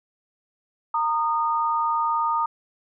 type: tone pair together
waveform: sine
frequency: 921 / 1229.4 Hz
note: A#5 / D#6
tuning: -21 / -21 cents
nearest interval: perfect fourth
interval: 500 cents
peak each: -23 dBFS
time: 0.94-2.46 s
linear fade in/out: 5 ms
effects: none